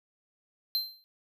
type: tone with exponential decay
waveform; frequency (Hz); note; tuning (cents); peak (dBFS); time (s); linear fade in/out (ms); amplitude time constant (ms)
square; 4121; C8; -27; -24; 0.75-1.04; 0; 61
effects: none